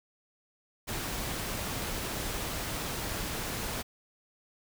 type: noise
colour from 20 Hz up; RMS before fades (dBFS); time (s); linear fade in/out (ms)
pink; -35; 0.87-3.83; 20
effects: none